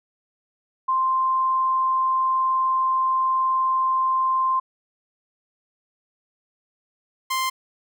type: tone pair in turn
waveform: sine / sawtooth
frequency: 1046.5 / 1046.5 Hz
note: C6 / C6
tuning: 0 / 0 cents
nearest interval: unison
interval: 0 cents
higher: neither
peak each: -18 / -18 dBFS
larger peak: neither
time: 0.88-4.6 / 7.3-7.5 s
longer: first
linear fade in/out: 10 ms
effects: none